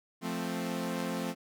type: chord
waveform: sawtooth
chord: F major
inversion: none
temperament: equal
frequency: 174.61 / 220 / 261.6 Hz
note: F3 / A3 / C4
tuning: 0 / 0 / 0 cents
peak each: -33 dBFS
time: 0.21-1.35 s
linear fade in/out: 50 ms
effects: none